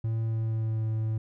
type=tone with pitch glide; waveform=triangle; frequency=112.7 to 110.25 Hz; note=A2 to A2; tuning=+42 to +4 cents; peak=-24 dBFS; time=0.04-1.18 s; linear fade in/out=5 ms; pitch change=-38 cents; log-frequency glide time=0.2-0.84 s; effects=none